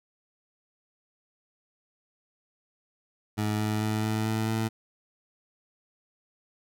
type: tone with pitch steps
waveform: 20% pulse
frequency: 106.2 / 107.19 / 108.18 / 109.19 / 110.2 / 111.22 Hz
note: G#2 / A2 / A2 / A2 / A2 / A2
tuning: +39 / -45 / -29 / -13 / +3 / +19 cents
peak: -21 dBFS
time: 3.37-4.69 s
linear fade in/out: 20 ms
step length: 220 ms
effects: none